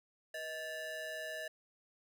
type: ring-modulated tone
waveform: square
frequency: 559 Hz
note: C#5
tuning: 14 cents sharp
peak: -38 dBFS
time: 0.34-1.48 s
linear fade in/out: 5 ms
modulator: 1190 Hz
effects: none